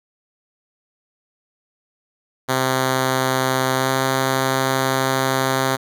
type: tone with pitch glide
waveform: 5% pulse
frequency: 130.81 to 132.41 Hz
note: C3 to C3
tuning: 0 to +21 cents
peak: -6 dBFS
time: 2.48-5.77 s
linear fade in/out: 20 ms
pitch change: +21 cents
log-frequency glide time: 3.77-3.9 s
effects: none